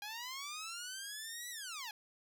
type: linear two-way sweep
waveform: 10% pulse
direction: up then down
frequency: 810 to 1975.5 to 810 Hz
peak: -34 dBFS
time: 0.02-1.91 s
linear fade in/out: 2 ms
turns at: 1.5 s
effects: none